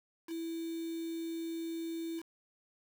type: tone with quantisation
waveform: sine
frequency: 330 Hz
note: E4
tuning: 2 cents sharp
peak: -36 dBFS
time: 0.27-2.23 s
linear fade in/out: 50 ms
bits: 8
effects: none